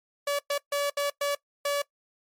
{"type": "tone bursts at uneven times", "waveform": "sawtooth", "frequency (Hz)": 572, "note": "D5", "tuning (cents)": -46, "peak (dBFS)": -21, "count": 6, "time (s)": [[0.27, 0.39], [0.5, 0.58], [0.72, 0.9], [0.97, 1.1], [1.21, 1.35], [1.65, 1.82]], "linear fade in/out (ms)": 5, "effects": ["noise-tail reverb RT60 0.1 s tail -21 dB re dry", "MP3 64 kbps"]}